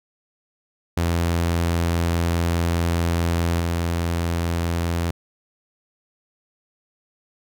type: tone with level steps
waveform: sawtooth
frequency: 84.8 Hz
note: E2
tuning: 50 cents sharp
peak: -15 / -17 dBFS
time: 0.97-5.11 s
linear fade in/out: 5 ms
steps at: 3.6 s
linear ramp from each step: 5 ms
effects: none